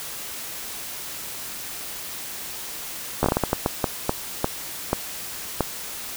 slowing click train, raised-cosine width 1 ms, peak -5 dBFS, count 14, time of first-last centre 3.23-5.607 s, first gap 13 ms, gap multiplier 1.39, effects white hiss -34 dBFS RMS until 6.16 s

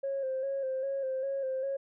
sine tone with vibrato, 536 Hz, C5, 42 cents sharp, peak -29 dBFS, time 0.03-1.77 s, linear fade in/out 10 ms, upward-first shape square, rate 2.5 Hz, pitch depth 37 cents each way, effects tanh soft clip ceiling -26 dBFS

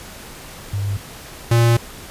sine / square tone pair in turn, 100.1 / 117.07 Hz, G2 / A#2, +37 / +8 cents, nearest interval minor third, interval 271 cents, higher second, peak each -19 / -12 dBFS, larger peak second, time 0.73-0.97 / 1.51-1.77 s, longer second, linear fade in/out 5 ms, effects pink hiss -37 dBFS RMS until 2.1 s + resampled to 32000 Hz

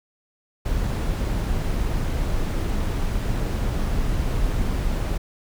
brown noise, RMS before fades -23 dBFS, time 0.65-5.18 s, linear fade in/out 10 ms, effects none

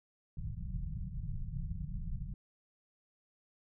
pink low-pass noise, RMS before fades -39 dBFS, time 0.37-2.34 s, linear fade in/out 2 ms, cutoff 190 Hz, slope 96 dB/octave, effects none

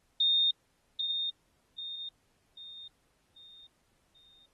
sine tone with echo, 3665 Hz, A#7, 30 cents flat, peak -23 dBFS, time 0.2-0.51 s, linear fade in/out 5 ms, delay 790 ms, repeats 5, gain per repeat -7 dB, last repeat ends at 4.46 s, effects pink hiss -73 dBFS RMS until 4.53 s + AAC 32 kbps

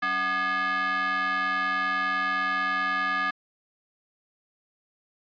square ring-modulated tone, 234.2 Hz, A#3, 8 cents sharp, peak -22 dBFS, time 0.02-3.31 s, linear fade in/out 10 ms, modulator 1450 Hz, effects resampled to 11025 Hz

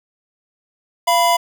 square tone pair together, 688 / 982.9 Hz, F5 / B5, -26 / -9 cents, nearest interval tritone, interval 617 cents, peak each -16 dBFS, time 1.07-1.37 s, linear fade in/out 10 ms, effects 8-bit

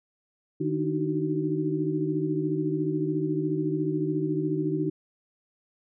sine tone cluster, 153.9 / 300.5 / 314.5 / 377.6 Hz, D#3 / D4 / D#4 / F#4, -19 / +40 / +19 / +35 cents, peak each -30 dBFS, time 0.6-4.9 s, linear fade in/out 10 ms, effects none

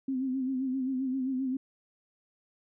sine tone with vibrato, 261.6 Hz, C4, in tune, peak -28 dBFS, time 0.08-1.57 s, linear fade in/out 5 ms, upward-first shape sine, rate 7.6 Hz, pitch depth 57 cents each way, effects none

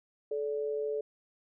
sine tone pair together, 433.9 / 578.9 Hz, A4 / D5, -24 / -25 cents, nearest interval perfect fourth, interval 499 cents, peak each -31 / -38 dBFS, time 0.31-1.01 s, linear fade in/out 5 ms, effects none

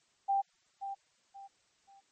sine tone with echo, 789 Hz, G5, 11 cents sharp, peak -26 dBFS, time 0.28-0.42 s, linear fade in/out 20 ms, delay 530 ms, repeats 3, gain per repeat -10 dB, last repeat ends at 2.01 s, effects white hiss -71 dBFS RMS until 2.11 s + MP3 32 kbps

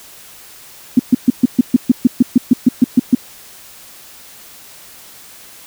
sine tone bursts, 248.3 Hz, B3, 9 cents sharp, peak -3 dBFS, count 15, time 0.97-3.15 s, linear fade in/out 5 ms, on 24 ms, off 130 ms, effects white hiss -39 dBFS RMS until 5.66 s

